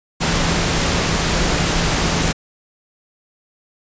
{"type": "tone in noise", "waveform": "sine", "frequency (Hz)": 167.4, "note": "E3", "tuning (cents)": 27, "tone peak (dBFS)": -24, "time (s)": [0.2, 2.33], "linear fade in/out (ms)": 20, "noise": "pink", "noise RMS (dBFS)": -18, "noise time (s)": [0.2, 2.33], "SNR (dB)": -9, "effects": ["resampled to 16000 Hz"]}